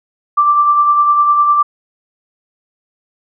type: tone with tremolo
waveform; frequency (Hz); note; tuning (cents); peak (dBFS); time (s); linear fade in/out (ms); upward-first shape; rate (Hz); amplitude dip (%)
sine; 1174.7; D6; 0; -6; 0.37-1.63; 10; sine; 9.9; 40
effects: none